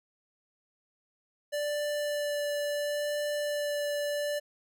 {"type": "tone with vibrato", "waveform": "square", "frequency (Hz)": 586, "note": "D5", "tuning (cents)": -4, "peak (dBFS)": -30, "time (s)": [1.52, 4.4], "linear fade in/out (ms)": 20, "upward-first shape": "sine", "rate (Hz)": 0.72, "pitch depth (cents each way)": 9, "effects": []}